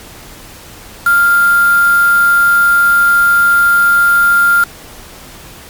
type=tone with quantisation; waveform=sine; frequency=1396.9 Hz; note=F6; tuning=in tune; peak=-6 dBFS; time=1.06-4.64 s; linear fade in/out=5 ms; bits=3; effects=pink hiss -34 dBFS RMS until 5.69 s + MP3 96 kbps